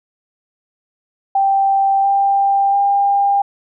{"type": "tone with pitch steps", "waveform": "sine", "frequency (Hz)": [784, 792.2, 800.5], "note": ["G5", "G5", "G5"], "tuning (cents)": [0, 18, 36], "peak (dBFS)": -11, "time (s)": [1.35, 3.42], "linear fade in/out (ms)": 5, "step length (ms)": 690, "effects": []}